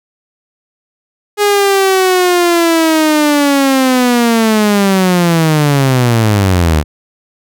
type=linear sweep; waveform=sawtooth; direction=down; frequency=415.7 to 72.6 Hz; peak=-4 dBFS; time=1.37-6.84 s; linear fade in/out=50 ms; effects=none